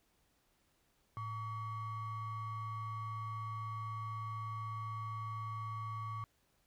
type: ring-modulated tone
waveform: triangle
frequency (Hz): 512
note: C5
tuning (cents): -38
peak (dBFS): -34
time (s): 1.17-6.24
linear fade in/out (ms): 0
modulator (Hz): 622
effects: pink hiss -75 dBFS RMS until 6.66 s